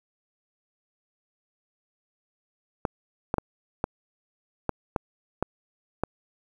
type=clicks; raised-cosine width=1 ms; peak=-10 dBFS; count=8; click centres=2.852 / 3.341 / 3.383 / 3.841 / 4.693 / 4.962 / 5.426 / 6.036 s; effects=8-bit